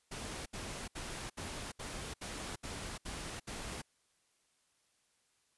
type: noise bursts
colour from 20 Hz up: pink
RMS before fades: -43 dBFS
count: 9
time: 0.11-3.82 s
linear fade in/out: 10 ms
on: 350 ms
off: 70 ms
effects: white hiss -75 dBFS RMS until 5.57 s + resampled to 24000 Hz